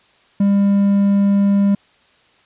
triangle tone, 200 Hz, G3, 35 cents sharp, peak -9 dBFS, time 0.4-1.75 s, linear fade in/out 5 ms, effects white hiss -54 dBFS RMS until 2.45 s + resampled to 8000 Hz

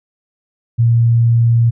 sine tone, 116.8 Hz, A#2, 4 cents sharp, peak -8 dBFS, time 0.78-1.71 s, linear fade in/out 20 ms, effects none

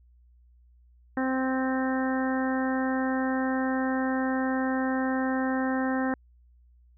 harmonic tone, 261.3 Hz, C4, 2 cents flat, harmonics 1 / 2 / 3 / 4 / 5 / 6 / 7, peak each -26 / -33 / -34 / -38 / -40 / -37 / -37 dBFS, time 1.17-6.14 s, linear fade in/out 2 ms, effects added 60 Hz sine -55 dBFS peak until 6.97 s

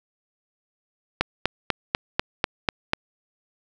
click train, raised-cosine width 0.3 ms, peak -3 dBFS, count 8, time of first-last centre 1.21-2.934 s, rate 4.06 Hz, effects none

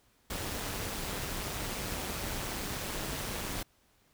pink noise with amplitude modulation, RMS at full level -34 dBFS, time 0.3-3.63 s, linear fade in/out 5 ms, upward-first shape sine, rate 201 Hz, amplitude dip 60%, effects pink hiss -68 dBFS RMS until 4.13 s

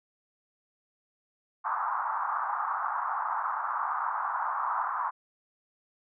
white band-pass noise, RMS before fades -31 dBFS, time 1.64-5.11 s, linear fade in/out 20 ms, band 830 to 1300 Hz, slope 48 dB/octave, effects none

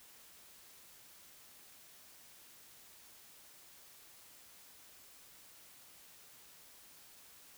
silence, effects white hiss -59 dBFS RMS until 7.57 s

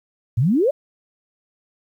sine exponential sweep, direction up, 103.83 to 612 Hz, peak -14 dBFS, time 0.37-0.71 s, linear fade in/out 10 ms, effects 9-bit

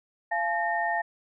sine tone cluster, 688 / 856 / 1830 Hz, F5 / A5 / A#6, -26 / -48 / -32 cents, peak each -29 dBFS, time 0.31-1.02 s, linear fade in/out 10 ms, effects none

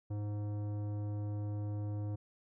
triangle tone with tanh clipping, 103.83 Hz, G#2, in tune, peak -37 dBFS, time 0.1-2.16 s, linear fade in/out 10 ms, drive 18 dB, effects none

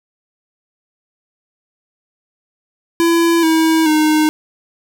square tone with pitch steps, 336 / 321.8 / 308.1 Hz, E4 / E4 / D#4, +33 / -42 / -17 cents, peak -11 dBFS, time 3-4.29 s, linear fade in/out 0 ms, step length 430 ms, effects none

